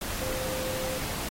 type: tone in noise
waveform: sine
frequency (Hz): 518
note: C5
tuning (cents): -17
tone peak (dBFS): -33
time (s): 0.21-0.98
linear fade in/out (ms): 5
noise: pink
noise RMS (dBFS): -34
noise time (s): 0.01-1.29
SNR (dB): -2
effects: AAC 48 kbps